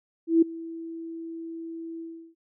sine tone with ADSR envelope, 329.6 Hz, E4, in tune, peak -13 dBFS, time 0.27-2.35 s, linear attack 150 ms, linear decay 8 ms, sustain -21 dB, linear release 350 ms, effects none

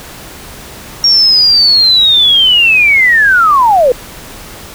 sine linear sweep, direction down, 5588 to 469.8 Hz, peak -4 dBFS, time 1.04-3.92 s, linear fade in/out 2 ms, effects pink hiss -30 dBFS RMS until 4.74 s

